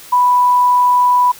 sine tone, 987.8 Hz, B5, in tune, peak -8 dBFS, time 0.12-1.32 s, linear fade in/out 10 ms, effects white hiss -37 dBFS RMS until 1.39 s

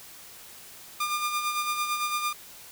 sawtooth tone with tremolo, 1204 Hz, D6, 43 cents sharp, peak -21 dBFS, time 1-2.33 s, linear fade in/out 5 ms, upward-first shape sine, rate 8.9 Hz, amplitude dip 50%, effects white hiss -47 dBFS RMS until 2.71 s

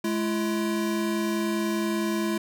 square tone pair together, 212.4 / 337.2 Hz, G#3 / E4, +39 / +39 cents, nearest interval minor sixth, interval 800 cents, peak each -28 / -28 dBFS, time 0.04-2.38 s, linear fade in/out 5 ms, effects none

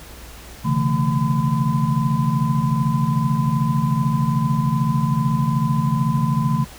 sine tone cluster, 130.5 / 143.9 / 166.4 / 222.4 / 1012 Hz, C3 / D3 / E3 / A3 / B5, -4 / -35 / +17 / +19 / +42 cents, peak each -24 / -20 / -23 / -23 / -26 dBFS, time 0.64-6.65 s, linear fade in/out 20 ms, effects added 60 Hz sine -41 dBFS peak until 6.78 s + pink hiss -41 dBFS RMS until 6.78 s

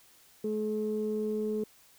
sine tone pair together, 214.1 / 428.1 Hz, A3 / A4, -47 / -47 cents, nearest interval octave, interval 1200 cents, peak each -32 / -30 dBFS, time 0.44-1.64 s, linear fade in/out 5 ms, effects tanh soft clip ceiling -22 dBFS + white hiss -60 dBFS RMS until 1.98 s

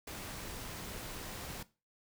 pink noise, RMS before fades -44 dBFS, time 0.07-1.63 s, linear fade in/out 5 ms, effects noise-tail reverb RT60 0.3 s tail -18 dB re dry

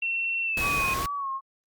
sine tone with pitch glide, 2711 to 2500 Hz, E7 to D#7, +48 to +8 cents, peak -25 dBFS, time 0.02-0.94 s, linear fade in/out 5 ms, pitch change -140 cents, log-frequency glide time 0.44-0.7 s
pink noise, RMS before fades -32 dBFS, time 0.57-1.06 s, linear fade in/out 2 ms
sine tone with vibrato, 1108.7 Hz, C#6, in tune, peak -28 dBFS, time 0.6-1.41 s, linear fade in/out 50 ms, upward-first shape sine, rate 2.4 Hz, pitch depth 59 cents each way
effects Opus 48 kbps

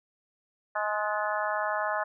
harmonic tone with a mistuned harmonic, 210.2 Hz, G#3, 21 cents sharp, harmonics 3 / 4 / 5 / 6 / 7 / 8, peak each -32 / -33 / -34 / -35 / -35 / -36 dBFS, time 0.75-2.04 s, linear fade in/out 10 ms, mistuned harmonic 8, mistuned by +44 cents, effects none

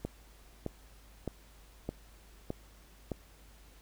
click train, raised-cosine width 2 ms, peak -21 dBFS, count 6, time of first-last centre 0.05-3.117 s, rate 1.63 Hz, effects added 51 Hz sine -56 dBFS peak until 3.81 s + pink hiss -61 dBFS RMS until 3.81 s

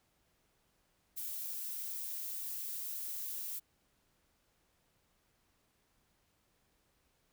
violet noise, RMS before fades -41 dBFS, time 1.16-3.6 s, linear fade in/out 20 ms, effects pink hiss -75 dBFS RMS until 7.32 s

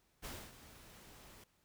pink noise with ADSR envelope, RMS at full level -45 dBFS, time 0.22-1.44 s, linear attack 30 ms, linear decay 260 ms, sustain -13 dB, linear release 4 ms, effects pink hiss -75 dBFS RMS until 1.64 s

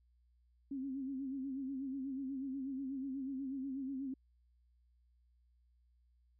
sine tone with vibrato, 268.8 Hz, C4, 47 cents sharp, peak -38 dBFS, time 0.71-4.14 s, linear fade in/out 5 ms, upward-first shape sine, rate 8.2 Hz, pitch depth 71 cents each way, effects added 60 Hz sine -68 dBFS peak until 6.39 s

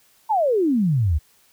sine exponential sweep, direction down, 932.3 to 69 Hz, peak -16 dBFS, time 0.29-1.19 s, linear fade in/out 20 ms, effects white hiss -58 dBFS RMS until 1.52 s

